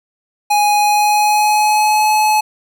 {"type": "tone with pitch glide", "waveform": "square", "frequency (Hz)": [830.6, 855.4], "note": ["G#5", "A5"], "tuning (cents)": [0, -49], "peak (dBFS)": -11, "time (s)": [0.5, 2.41], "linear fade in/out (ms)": 10, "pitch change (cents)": 51, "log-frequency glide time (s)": [0.76, 2.1], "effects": []}